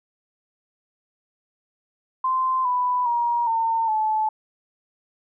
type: tone with pitch steps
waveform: sine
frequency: 1038 / 992.3 / 948.6 / 906.8 / 866.8 Hz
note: C6 / B5 / A#5 / A#5 / A5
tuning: -14 / +8 / +30 / -48 / -26 cents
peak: -19 dBFS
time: 2.24-4.29 s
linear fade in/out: 5 ms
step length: 410 ms
effects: none